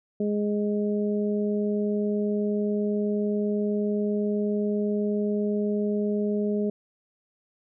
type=harmonic tone; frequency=207.7 Hz; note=G#3; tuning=in tune; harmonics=1 / 2 / 3; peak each=-25 / -27 / -35 dBFS; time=0.2-6.7 s; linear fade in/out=5 ms; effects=none